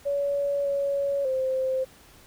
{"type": "tone with pitch steps", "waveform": "sine", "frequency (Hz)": [566, 560, 523], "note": ["C#5", "C#5", "C5"], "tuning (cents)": [36, 18, -1], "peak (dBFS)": -23, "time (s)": [0.05, 1.85], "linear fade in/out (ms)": 20, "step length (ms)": 600, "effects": ["pink hiss -53 dBFS RMS until 2.26 s"]}